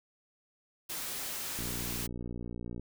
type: noise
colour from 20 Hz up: white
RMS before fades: -38 dBFS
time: 0.89-2.07 s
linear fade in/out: 10 ms
type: click train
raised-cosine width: 3 ms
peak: -28 dBFS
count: 73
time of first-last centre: 1.59-2.796 s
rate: 59.7 Hz
effects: none